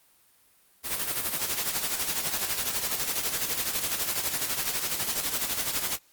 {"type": "noise with tremolo", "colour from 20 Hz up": "white", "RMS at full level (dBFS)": -27, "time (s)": [0.83, 5.99], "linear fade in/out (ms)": 50, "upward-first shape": "sine", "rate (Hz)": 12, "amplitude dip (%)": 60, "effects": ["white hiss -62 dBFS RMS until 6.12 s", "Opus 32 kbps"]}